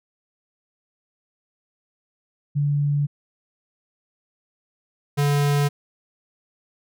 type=tone pair in turn; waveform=sine / square; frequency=144.5 / 143.97 Hz; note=D3 / D3; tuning=-28 / -34 cents; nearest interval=unison; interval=6 cents; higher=first; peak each=-18 dBFS; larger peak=neither; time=2.55-3.07 / 5.17-5.69 s; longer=neither; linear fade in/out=20 ms; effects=none